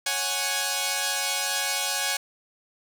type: chord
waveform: 5% pulse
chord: C# suspended fourth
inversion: none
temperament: equal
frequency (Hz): 554.4 / 740 / 830.6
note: C#5 / F#5 / G#5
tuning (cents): 0 / 0 / 0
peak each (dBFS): -20 / -18 / -16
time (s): 0.06-2.17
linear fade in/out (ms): 5
effects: none